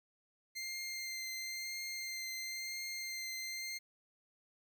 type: tone with vibrato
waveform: 20% pulse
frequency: 2097 Hz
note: C7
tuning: 3 cents sharp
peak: -35 dBFS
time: 0.55-3.79 s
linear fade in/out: 20 ms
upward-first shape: triangle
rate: 0.98 Hz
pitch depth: 18 cents each way
effects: 12-bit